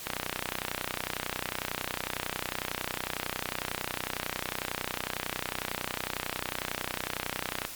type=click train; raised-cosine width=0.3 ms; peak=-13 dBFS; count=236; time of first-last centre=0.07-7.651 s; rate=31 Hz; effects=white hiss -42 dBFS RMS until 7.75 s + Opus 48 kbps